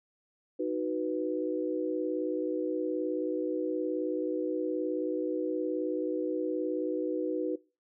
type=chord; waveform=sine; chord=B major; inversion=first; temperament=equal; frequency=311.1 / 370 / 493.9 Hz; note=D#4 / F#4 / B4; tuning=0 / 0 / 0 cents; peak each=-33 dBFS; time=0.59-7.56 s; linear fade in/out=10 ms; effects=noise-tail reverb RT60 0.3 s tail -21 dB re dry